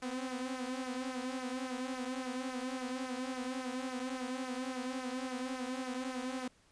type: tone with flanger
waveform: sawtooth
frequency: 256.1 Hz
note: C4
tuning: 37 cents flat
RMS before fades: -39 dBFS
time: 0.02-6.48 s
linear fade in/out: 5 ms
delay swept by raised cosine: 0.24 to 5.44 ms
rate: 3.6 Hz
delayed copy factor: -0.65
effects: pink hiss -67 dBFS RMS until 6.71 s + resampled to 22050 Hz